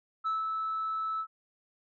sine tone with ADSR envelope, 1308 Hz, E6, 14 cents flat, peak -25 dBFS, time 0.24-1.27 s, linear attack 27 ms, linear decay 160 ms, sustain -4 dB, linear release 71 ms, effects tanh soft clip ceiling -26 dBFS

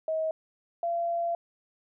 sine tone pair in turn, 636 / 682.8 Hz, D#5 / F5, +38 / -39 cents, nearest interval minor second, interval 123 cents, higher second, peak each -26 dBFS, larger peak neither, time 0.08-0.31 / 0.83-1.35 s, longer second, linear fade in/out 2 ms, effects none

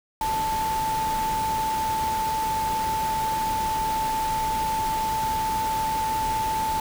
sine tone in noise, 880 Hz, A5, in tune, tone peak -23 dBFS, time 0.21-6.8 s, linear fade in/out 2 ms, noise pink, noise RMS -33 dBFS, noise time 0.21-6.8 s, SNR +7 dB, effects none

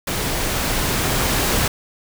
pink noise with level ramp, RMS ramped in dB -23 to -18 dBFS, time 0.07-1.68 s, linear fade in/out 5 ms, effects none

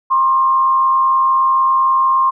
sine tone with frequency modulation, 1064 Hz, C6, 29 cents sharp, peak -10 dBFS, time 0.1-2.31 s, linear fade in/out 20 ms, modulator 93.3 Hz, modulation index 0.41, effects none

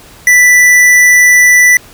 triangle tone with hard clipping, 1977 Hz, B6, 1 cent sharp, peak -4 dBFS, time 0.27-1.77 s, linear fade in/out 2 ms, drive 17 dB, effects pink hiss -37 dBFS RMS until 1.93 s

